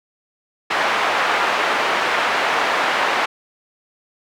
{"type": "band-pass noise", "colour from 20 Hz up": "pink", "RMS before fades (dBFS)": -19, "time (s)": [0.7, 3.26], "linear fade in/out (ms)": 10, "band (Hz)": [730, 2200], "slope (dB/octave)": 12, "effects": []}